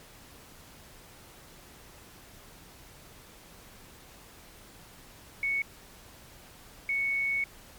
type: tone bursts at uneven times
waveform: sine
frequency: 2217 Hz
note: C#7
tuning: in tune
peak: -26 dBFS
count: 2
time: 5.43-5.62 / 6.89-7.44 s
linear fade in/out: 2 ms
effects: pink hiss -52 dBFS RMS until 7.78 s + MP3 96 kbps